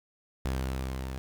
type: tone with level ramp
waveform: sawtooth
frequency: 65.41 Hz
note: C2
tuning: in tune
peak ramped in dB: -24 to -31 dBFS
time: 0.45-1.18 s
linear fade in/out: 0 ms
effects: 9-bit